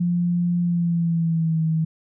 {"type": "tone with pitch glide", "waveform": "sine", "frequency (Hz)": [174.61, 160.12], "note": ["F3", "D#3"], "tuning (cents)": [0, 50], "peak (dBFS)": -18, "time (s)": [0, 1.85], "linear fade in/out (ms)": 10, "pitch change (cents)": -150, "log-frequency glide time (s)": [0.61, 1.62], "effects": []}